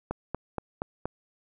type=click train; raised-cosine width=1 ms; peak=-16 dBFS; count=5; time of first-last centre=0.11-1.056 s; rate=4.23 Hz; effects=none